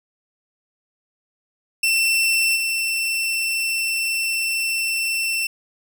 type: tone with level steps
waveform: sawtooth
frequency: 2689 Hz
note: E7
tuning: 34 cents sharp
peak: -13 / -17 dBFS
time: 1.83-5.47 s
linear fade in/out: 5 ms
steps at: 2.55 s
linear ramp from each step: 20 ms
effects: none